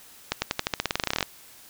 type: accelerating click train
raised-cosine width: 0.2 ms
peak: -6 dBFS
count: 19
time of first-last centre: 0.32-1.228 s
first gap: 100 ms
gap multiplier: 0.91
effects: white hiss -50 dBFS RMS until 1.69 s